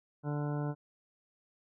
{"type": "harmonic tone with a mistuned harmonic", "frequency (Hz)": 146.83, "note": "D3", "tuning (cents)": 0, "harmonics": [1, 2, 3, 4, 5, 6, 7, 9, 10], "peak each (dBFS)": [-33, -39, -43, -45, -47, -49, -50, -52, -53], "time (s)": [0.23, 0.75], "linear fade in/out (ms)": 50, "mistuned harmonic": 9, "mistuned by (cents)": 21, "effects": []}